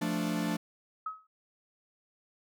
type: chord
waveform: 45% pulse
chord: D minor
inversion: first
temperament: equal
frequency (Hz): 174.61 / 220 / 293.7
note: F3 / A3 / D4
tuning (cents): 0 / 0 / 0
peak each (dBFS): -34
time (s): 0.01-0.57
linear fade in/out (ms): 10
type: tone with exponential decay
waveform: sine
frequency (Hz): 1277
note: D#6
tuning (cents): +45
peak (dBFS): -30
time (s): 1.06-1.27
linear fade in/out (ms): 5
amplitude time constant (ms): 45
effects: none